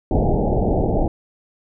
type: low-pass noise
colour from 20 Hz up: pink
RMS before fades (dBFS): -18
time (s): 0.11-1.08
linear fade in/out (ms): 2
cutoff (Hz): 820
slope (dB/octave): 96
effects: none